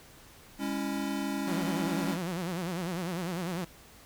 square chord, C# minor, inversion second, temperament equal with one note detuned, 203.4 / 277.2 / 329.6 Hz, G#3 / C#4 / E4, -36 / 0 / 0 cents, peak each -36 / -34 / -39 dBFS, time 0.58-2.18 s, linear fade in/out 50 ms
sawtooth tone with vibrato, 175.7 Hz, F3, 11 cents sharp, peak -28 dBFS, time 1.47-3.65 s, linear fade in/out 10 ms, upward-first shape sine, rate 10 Hz, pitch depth 130 cents each way
effects pink hiss -54 dBFS RMS until 4.05 s

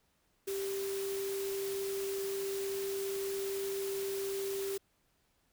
sine tone in noise, 392 Hz, G4, in tune, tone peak -34 dBFS, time 0.47-4.78 s, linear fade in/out 10 ms, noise white, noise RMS -44 dBFS, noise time 0.47-4.78 s, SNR +7 dB, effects pink hiss -74 dBFS RMS until 5.52 s

